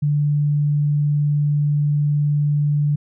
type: tone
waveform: sine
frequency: 146.83 Hz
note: D3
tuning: in tune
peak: -15 dBFS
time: 0.02-2.96 s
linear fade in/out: 10 ms
effects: none